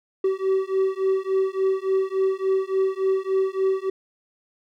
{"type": "beating tone pair", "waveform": "triangle", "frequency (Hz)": [381.1, 384.6], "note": ["G4", "G4"], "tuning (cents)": [-49, -33], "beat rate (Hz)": 3.5, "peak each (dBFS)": -21, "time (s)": [0.24, 3.9], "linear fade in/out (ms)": 5, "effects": []}